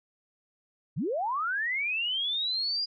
sine linear sweep, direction up, 103.4 to 4900 Hz, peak -27 dBFS, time 0.96-2.86 s, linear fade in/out 20 ms, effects none

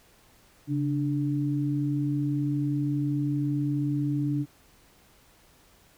sine tone pair together, 138.78 / 293.7 Hz, C#3 / D4, +2 / 0 cents, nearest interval octave + minor second, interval 1298 cents, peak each -27 dBFS, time 0.67-4.46 s, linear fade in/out 50 ms, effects pink hiss -59 dBFS RMS until 5.97 s

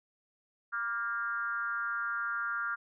sine tone with frequency modulation, 1396.9 Hz, F6, in tune, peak -31 dBFS, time 0.72-2.76 s, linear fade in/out 20 ms, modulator 220 Hz, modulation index 0.85, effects none

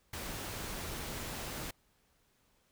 pink noise, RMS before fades -41 dBFS, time 0.13-1.71 s, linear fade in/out 5 ms, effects pink hiss -72 dBFS RMS until 2.71 s

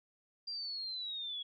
sine linear sweep, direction down, 4782 to 3322 Hz, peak -38 dBFS, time 0.47-1.43 s, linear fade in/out 10 ms, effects none

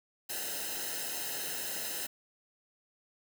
white noise with comb filter, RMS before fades -37 dBFS, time 0.29-2.07 s, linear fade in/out 10 ms, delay 0.87 ms, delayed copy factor -0.8, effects none

